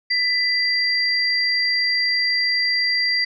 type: tone pair together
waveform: sine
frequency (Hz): 1995 / 4732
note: B6 / D8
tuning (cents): +17 / +12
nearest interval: octave + minor third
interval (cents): 1495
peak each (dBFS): -20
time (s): 0.1-3.25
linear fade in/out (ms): 10
effects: none